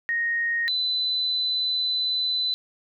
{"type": "tone pair in turn", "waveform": "sine", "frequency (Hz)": [1864.7, 4009], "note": ["A#6", "B7"], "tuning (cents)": [0, 25], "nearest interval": "octave + minor second", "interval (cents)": 1325, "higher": "second", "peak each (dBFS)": -22, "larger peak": "neither", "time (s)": [[0.09, 0.68], [0.68, 2.54]], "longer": "second", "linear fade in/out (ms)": 0, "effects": []}